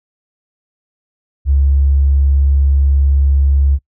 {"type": "tone with tanh clipping", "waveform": "triangle", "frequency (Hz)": 69.3, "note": "C#2", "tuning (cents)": 0, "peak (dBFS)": -8, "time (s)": [1.45, 3.79], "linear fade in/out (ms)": 50, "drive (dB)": 3, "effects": ["noise-tail reverb RT60 0.1 s tail -23 dB re dry"]}